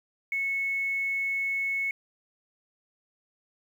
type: tone with quantisation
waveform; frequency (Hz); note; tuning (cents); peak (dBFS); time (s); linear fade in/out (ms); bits
sine; 2200; C#7; -14; -26; 0.32-1.91; 2; 9
effects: none